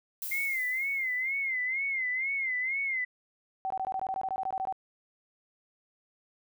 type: noise with exponential decay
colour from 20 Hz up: violet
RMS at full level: -35 dBFS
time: 0.22-1.65 s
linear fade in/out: 1 ms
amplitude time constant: 310 ms
type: tone with vibrato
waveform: sine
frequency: 2100 Hz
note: C7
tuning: 6 cents sharp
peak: -28 dBFS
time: 0.31-3.05 s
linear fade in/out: 10 ms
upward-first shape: sine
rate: 2.1 Hz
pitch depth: 97 cents each way
type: tone bursts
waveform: sine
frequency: 764 Hz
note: G5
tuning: 45 cents flat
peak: -29 dBFS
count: 15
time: 3.65-4.725 s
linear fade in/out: 0 ms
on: 53 ms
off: 20 ms
effects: none